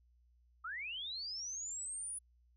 sine linear sweep, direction up, 1227 to 9950 Hz, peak -40 dBFS, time 0.64-2.19 s, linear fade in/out 10 ms, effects added 60 Hz sine -66 dBFS peak until 2.56 s

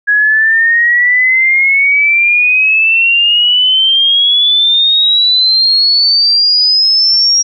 sine exponential sweep, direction up, 1661.2 to 5660 Hz, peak -6 dBFS, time 0.07-7.43 s, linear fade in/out 20 ms, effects none

